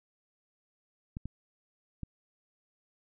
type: clicks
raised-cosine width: 5 ms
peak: -25 dBFS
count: 3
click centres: 1.169 / 1.256 / 2.033 s
effects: none